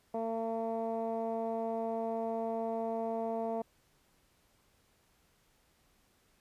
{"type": "tone with low-pass filter", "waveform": "15% pulse", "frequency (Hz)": 226.3, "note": "A3", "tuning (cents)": 49, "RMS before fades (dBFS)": -35, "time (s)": [0.14, 3.62], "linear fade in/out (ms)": 5, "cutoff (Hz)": 720, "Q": 2.2, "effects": ["pink hiss -70 dBFS RMS until 6.4 s", "resampled to 32000 Hz"]}